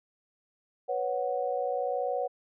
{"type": "chord", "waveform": "sine", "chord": "B suspended second", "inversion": "none", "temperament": "equal", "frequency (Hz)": [493.9, 554.4, 740], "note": ["B4", "C#5", "F#5"], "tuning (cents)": [0, 0, 0], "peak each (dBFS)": -32, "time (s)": [0.88, 2.28], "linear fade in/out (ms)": 20, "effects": []}